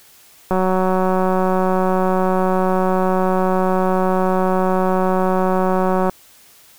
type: click train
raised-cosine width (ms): 1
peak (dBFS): -5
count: 1040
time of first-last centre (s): 0.51-6.096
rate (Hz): 186
effects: white hiss -48 dBFS RMS until 6.78 s